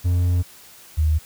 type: tone pair in turn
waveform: triangle / sine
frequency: 88.5 / 77.6 Hz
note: F2 / D#2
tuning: +23 / -4 cents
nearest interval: major second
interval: 227 cents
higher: first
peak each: -14 / -15 dBFS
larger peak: first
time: 0.04-0.43 / 0.97-1.19 s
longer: first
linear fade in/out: 20 ms
effects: white hiss -46 dBFS RMS until 1.25 s